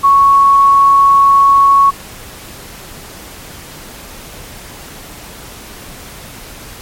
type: tone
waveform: sine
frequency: 1108.7 Hz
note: C#6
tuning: in tune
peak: -4 dBFS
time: 0.03-1.91 s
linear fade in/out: 20 ms
effects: pink hiss -32 dBFS RMS until 6.81 s + MP3 64 kbps